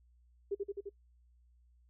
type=tone with echo; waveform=sine; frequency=400 Hz; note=G4; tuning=35 cents sharp; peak=-31 dBFS; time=0.51-0.55 s; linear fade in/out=10 ms; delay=86 ms; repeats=4; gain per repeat=-2 dB; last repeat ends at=0.894 s; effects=noise-tail reverb RT60 0.1 s tail -22 dB re dry + added 60 Hz sine -63 dBFS peak until 1.89 s